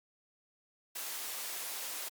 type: high-pass noise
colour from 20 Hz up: white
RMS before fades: -40 dBFS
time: 0.95-2.09 s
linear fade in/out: 10 ms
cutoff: 410 Hz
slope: 12 dB/octave
effects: Opus 48 kbps